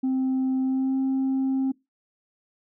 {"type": "tone with pitch glide", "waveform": "sine", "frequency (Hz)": [261.6, 265.9], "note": ["C4", "C4"], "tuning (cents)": [0, 28], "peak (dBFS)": -19, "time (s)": [0.03, 1.72], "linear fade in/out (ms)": 10, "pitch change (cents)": 28, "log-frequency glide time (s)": [0.62, 0.97], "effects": ["noise-tail reverb RT60 0.2 s tail -22 dB re dry", "tanh soft clip ceiling -20 dBFS"]}